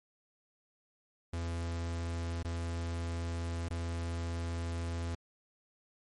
45% pulse tone with dropouts, 84.4 Hz, E2, 41 cents sharp, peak -34 dBFS, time 1.33-5.15 s, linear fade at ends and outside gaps 5 ms, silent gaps 2.428-2.447 / 3.686-3.705 s, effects MP3 48 kbps

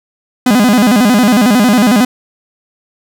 45% pulse tone with vibrato, 226.9 Hz, A#3, 47 cents flat, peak -6 dBFS, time 0.46-2.05 s, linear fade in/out 5 ms, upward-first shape square, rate 11 Hz, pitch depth 180 cents each way, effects none

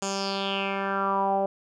10% pulse tone with low-pass filter sweep, 196 Hz, G3, in tune, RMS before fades -27 dBFS, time 0.02-1.46 s, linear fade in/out 2 ms, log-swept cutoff 7300 to 640 Hz, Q 4.7, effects none

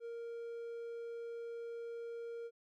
triangle tone, 466.2 Hz, A#4, in tune, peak -40 dBFS, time 0-2.51 s, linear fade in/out 50 ms, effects none

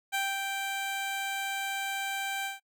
15% pulse tone with ADSR envelope, 784 Hz, G5, in tune, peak -21 dBFS, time 0.12-2.6 s, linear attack 26 ms, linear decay 230 ms, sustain -4 dB, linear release 150 ms, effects noise-tail reverb RT60 0.1 s tail -24 dB re dry

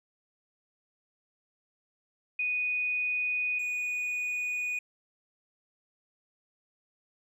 sine / triangle tone pair in turn, 2480 / 2469 Hz, D#7 / D#7, -6 / -14 cents, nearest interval unison, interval 8 cents, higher first, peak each -27 / -28 dBFS, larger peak first, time 2.39-3.59 / 3.59-4.79 s, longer neither, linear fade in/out 5 ms, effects resampled to 32000 Hz

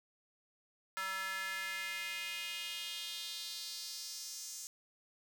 square tone with high-pass filter sweep, 190.7 Hz, G3, 47 cents flat, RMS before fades -42 dBFS, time 0.97-4.67 s, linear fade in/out 0 ms, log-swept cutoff 1400 to 6600 Hz, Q 2.8, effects none

